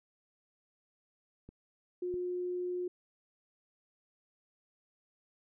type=clicks; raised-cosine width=3 ms; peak=-37 / -35 dBFS; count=2; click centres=1.49 / 2.141 s
type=tone; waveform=sine; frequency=358.7 Hz; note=F4; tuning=46 cents sharp; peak=-33 dBFS; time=2.02-2.88 s; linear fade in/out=5 ms
effects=none

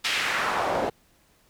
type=noise with band-pass filter sweep; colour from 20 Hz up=pink; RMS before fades=-26 dBFS; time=0.04-0.9 s; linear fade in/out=10 ms; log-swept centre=3300 to 480 Hz; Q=1.5; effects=pink hiss -62 dBFS RMS until 1.49 s

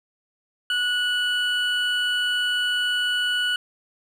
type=tone pair together; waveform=triangle; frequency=1466 / 2956 Hz; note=F#6 / F#7; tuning=-16 / -2 cents; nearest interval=octave; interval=1214 cents; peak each=-22 dBFS; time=0.7-3.56 s; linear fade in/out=2 ms; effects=none

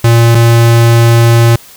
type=tone pair in turn; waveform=square; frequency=116.54 / 116.54 Hz; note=A#2 / A#2; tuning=0 / 0 cents; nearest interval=unison; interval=0 cents; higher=neither; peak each=-4 dBFS; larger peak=neither; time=0.04-0.35 / 0.35-1.56 s; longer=second; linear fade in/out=5 ms; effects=white hiss -36 dBFS RMS until 1.76 s

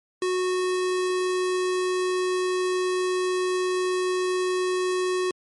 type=tone; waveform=square; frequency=367.1 Hz; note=F#4; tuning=14 cents flat; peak=-23 dBFS; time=0.22-5.31 s; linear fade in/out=2 ms; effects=MP3 48 kbps

